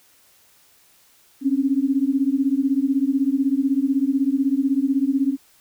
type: beating tone pair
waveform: sine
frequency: 264.7 / 280.7 Hz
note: C4 / C#4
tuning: +20 / +22 cents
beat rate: 16 Hz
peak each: -20 dBFS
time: 1.41-5.37 s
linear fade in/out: 50 ms
effects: white hiss -56 dBFS RMS until 5.6 s